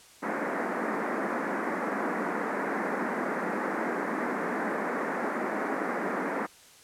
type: band-pass noise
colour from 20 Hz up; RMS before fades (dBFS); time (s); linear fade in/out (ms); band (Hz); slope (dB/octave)
pink; -31; 0.22-6.47; 20; 200 to 2000; 48
effects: white hiss -54 dBFS RMS until 6.83 s + low-pass 10000 Hz 12 dB/octave